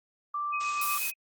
sine tone, 1174.7 Hz, D6, in tune, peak -29 dBFS, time 0.34-0.98 s, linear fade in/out 5 ms
sine tone with tremolo, 2527 Hz, D#7, 26 cents sharp, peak -31 dBFS, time 0.52-1.14 s, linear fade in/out 20 ms, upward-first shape sine, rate 8.1 Hz, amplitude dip 70%
blue noise, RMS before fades -32 dBFS, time 0.6-1.11 s, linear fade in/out 10 ms
effects Opus 24 kbps

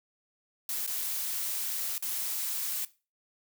blue noise with dropouts, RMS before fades -33 dBFS, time 0.69-2.85 s, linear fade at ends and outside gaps 2 ms, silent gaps 0.865-0.875 / 1.98-2.024 s, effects noise-tail reverb RT60 0.3 s tail -18 dB re dry

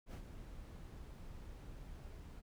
brown noise with ADSR envelope, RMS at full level -44 dBFS, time 0.06-2.42 s, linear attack 74 ms, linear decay 78 ms, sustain -7 dB, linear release 33 ms, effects none

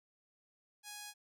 5% pulse tone, 830.6 Hz, G#5, in tune, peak -34 dBFS, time 0.83-1.14 s, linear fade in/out 50 ms, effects none

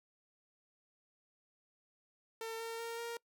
sawtooth tone with pitch steps, 451.4 / 456.6 / 462 / 467.3 Hz, A4 / A#4 / A#4 / A#4, +44 / -36 / -16 / +4 cents, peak -36 dBFS, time 2.41-3.17 s, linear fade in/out 2 ms, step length 190 ms, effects noise-tail reverb RT60 0.1 s tail -24 dB re dry

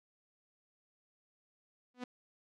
sawtooth tone with exponential growth, 248.4 Hz, B3, 10 cents sharp, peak -32 dBFS, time 1.94-2.04 s, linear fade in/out 5 ms, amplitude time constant 21 ms, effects low-pass 5000 Hz 12 dB/octave

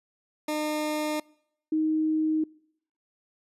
20% pulse / sine tone pair in turn, 303.8 / 312.9 Hz, D#4 / D#4, -41 / +10 cents, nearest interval minor second, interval 51 cents, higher second, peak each -22 dBFS, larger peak neither, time 0.48-1.2 / 1.72-2.44 s, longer neither, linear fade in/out 5 ms, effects noise-tail reverb RT60 0.7 s tail -25 dB re dry + resampled to 32000 Hz

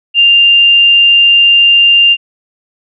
sine tone, 2794 Hz, F7, in tune, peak -3 dBFS, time 0.14-2.17 s, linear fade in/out 50 ms, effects none

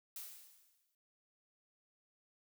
blue noise with exponential decay, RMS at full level -45 dBFS, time 0.16-0.95 s, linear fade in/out 1 ms, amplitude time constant 170 ms, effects none

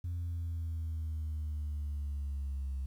sine exponential sweep, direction down, 87.31 to 66.3 Hz, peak -32 dBFS, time 0.04-2.86 s, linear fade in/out 5 ms, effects tanh soft clip ceiling -32 dBFS + 11-bit

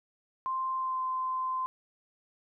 sine tone with pitch glide, 1046.5 to 1035.1 Hz, C6 to C6, 0 to -19 cents, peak -29 dBFS, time 0.46-1.66 s, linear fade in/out 0 ms, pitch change -19 cents, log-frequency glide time 0.75-1.01 s, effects none

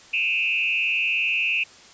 sine tone with frequency modulation, 2600 Hz, E7, 24 cents flat, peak -20 dBFS, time 0.13-1.64 s, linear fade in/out 10 ms, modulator 157 Hz, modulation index 1.2, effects white hiss -48 dBFS RMS until 1.93 s + resampled to 16000 Hz

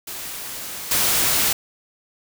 white noise with level steps, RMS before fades -32 / -19 dBFS, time 0.07-1.53 s, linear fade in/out 5 ms, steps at 0.91 s, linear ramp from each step 2 ms, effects none

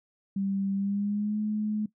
sine tone with pitch glide, 196 to 212.5 Hz, G3 to G#3, 0 to +40 cents, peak -26 dBFS, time 0.36-1.86 s, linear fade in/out 5 ms, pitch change +140 cents, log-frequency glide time 0.74-1.39 s, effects noise-tail reverb RT60 0.1 s tail -17 dB re dry

